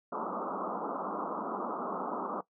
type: band-pass noise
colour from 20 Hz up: white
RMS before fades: -36 dBFS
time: 0.12-2.41 s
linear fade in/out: 5 ms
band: 180 to 1300 Hz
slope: 96 dB/octave
effects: noise-tail reverb RT60 0.1 s tail -18 dB re dry